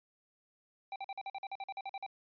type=tone bursts; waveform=square; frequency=784 Hz; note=G5; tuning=in tune; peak=-39 dBFS; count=14; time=0.92-2.064 s; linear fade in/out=2 ms; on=39 ms; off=46 ms; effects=resampled to 11025 Hz